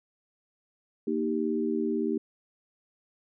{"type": "chord", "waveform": "sine", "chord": "Eb major", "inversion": "second", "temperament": "equal", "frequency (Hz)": [233.1, 311.1, 392], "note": ["Bb3", "Eb4", "G4"], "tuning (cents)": [0, 0, 0], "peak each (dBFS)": -30, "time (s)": [1.07, 2.18], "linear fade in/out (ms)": 5, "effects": []}